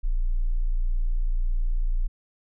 sine tone, 29.14 Hz, A#0, in tune, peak -20 dBFS, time 0.03-2.08 s, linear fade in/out 20 ms, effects none

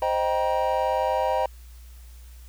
triangle chord, C minor seventh, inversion none, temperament equal with one note detuned, 523.3 / 622.3 / 784 / 949.7 Hz, C5 / Eb5 / G5 / Bb5, 0 / 0 / 0 / +32 cents, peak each -25 dBFS, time 0.02-1.46 s, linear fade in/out 2 ms, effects added 60 Hz sine -42 dBFS peak until 2.48 s + white hiss -56 dBFS RMS until 2.48 s

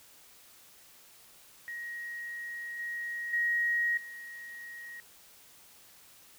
sine tone with level steps, 1889 Hz, A#6, 22 cents sharp, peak -37 / -34 / -26 / -42 dBFS, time 1.68-5 s, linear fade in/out 0 ms, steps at 2.79 / 3.33 / 3.97 s, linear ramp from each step 5 ms, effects white hiss -57 dBFS RMS until 6.38 s

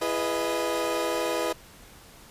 30% pulse chord, E major seventh, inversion none, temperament equal with one note detuned, 337.3 / 415.3 / 493.9 / 622.3 Hz, E4 / G#4 / B4 / D#5, +40 / 0 / 0 / 0 cents, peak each -29 / -31 / -27 / -28 dBFS, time 0.01-1.53 s, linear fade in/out 10 ms, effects pink hiss -50 dBFS RMS until 2.3 s + resampled to 32000 Hz

